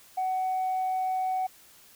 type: tone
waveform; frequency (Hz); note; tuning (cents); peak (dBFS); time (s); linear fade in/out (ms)
sine; 749; F#5; +21; -24; 0.17-1.47; 10
effects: tanh soft clip ceiling -23 dBFS + white hiss -55 dBFS RMS until 1.95 s